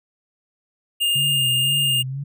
square tone, 2823 Hz, F7, 18 cents sharp, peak -18 dBFS, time 1-2.03 s, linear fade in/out 20 ms
sine tone with vibrato, 136.3 Hz, C#3, 29 cents flat, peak -25 dBFS, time 1.15-2.24 s, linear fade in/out 10 ms, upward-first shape sine, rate 2 Hz, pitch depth 92 cents each way
effects none

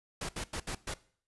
pink noise bursts at uneven times, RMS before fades -37 dBFS, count 5, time 0.21-0.29 / 0.36-0.44 / 0.53-0.6 / 0.67-0.75 / 0.87-0.94 s, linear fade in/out 5 ms, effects noise-tail reverb RT60 0.5 s tail -19 dB re dry + resampled to 24000 Hz

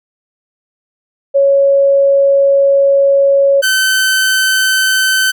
sine / sawtooth tone pair in turn, 554.4 / 1532.3 Hz, C#5 / G6, 0 / -40 cents, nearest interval octave + tritone, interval 1760 cents, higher second, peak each -6 dBFS, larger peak neither, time 1.34-3.62 / 3.62-5.32 s, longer first, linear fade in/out 20 ms, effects none

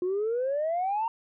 sine exponential sweep, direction up, 352.6 to 931 Hz, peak -24 dBFS, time 0.02-1.08 s, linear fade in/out 2 ms, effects tanh soft clip ceiling -22 dBFS

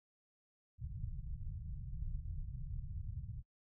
pink low-pass noise, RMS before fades -43 dBFS, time 0.78-3.43 s, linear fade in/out 50 ms, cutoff 150 Hz, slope 48 dB/octave, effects noise-tail reverb RT60 0.1 s tail -26 dB re dry

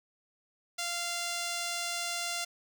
5% pulse tone, 693 Hz, F5, 14 cents flat, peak -21 dBFS, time 0.78-2.45 s, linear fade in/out 10 ms, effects none

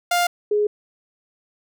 sawtooth / sine tone pair in turn, 702 / 417.4 Hz, F5 / G#4, +9 / +9 cents, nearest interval major sixth, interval 900 cents, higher first, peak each -13 / -16 dBFS, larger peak first, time 0.11-0.27 / 0.51-0.67 s, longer neither, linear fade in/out 5 ms, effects none

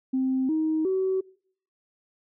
sine tone with pitch steps, 261.6 / 314.7 / 378.6 Hz, C4 / D#4 / F#4, 0 / +20 / +40 cents, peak -21 dBFS, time 0.13-1.21 s, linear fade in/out 10 ms, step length 360 ms, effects noise-tail reverb RT60 0.6 s tail -25 dB re dry + tanh soft clip ceiling -17 dBFS

